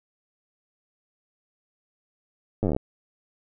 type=slowing click train; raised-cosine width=2 ms; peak=-12 dBFS; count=12; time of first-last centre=2.63-2.765 s; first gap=9 ms; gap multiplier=1.06; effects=none